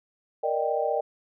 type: chord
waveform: sine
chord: Eb major seventh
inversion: second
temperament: equal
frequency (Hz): 466.2 / 587.3 / 622.3 / 784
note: Bb4 / D5 / Eb5 / G5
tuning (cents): 0 / 0 / 0 / 0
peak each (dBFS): -29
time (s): 0.43-1.01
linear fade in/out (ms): 10
effects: none